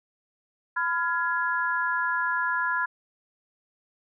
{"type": "chord", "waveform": "sine", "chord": "F diminished", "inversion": "second", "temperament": "just", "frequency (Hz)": [1005.8, 1396.9, 1676.3], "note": ["Cb6", "F6", "Ab6"], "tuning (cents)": [31, 0, 16], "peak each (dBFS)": -28, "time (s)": [0.76, 2.86], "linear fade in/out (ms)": 10, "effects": []}